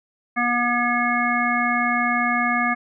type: harmonic tone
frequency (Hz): 241.3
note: B3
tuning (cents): -40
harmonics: 1 / 3 / 5 / 7 / 9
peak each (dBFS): -25 / -25 / -24 / -25 / -24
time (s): 0.36-2.75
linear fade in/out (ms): 20
effects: none